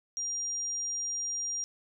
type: tone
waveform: sine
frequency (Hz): 5700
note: F8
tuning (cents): +34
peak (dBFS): -31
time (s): 0.17-1.64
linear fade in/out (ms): 0
effects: none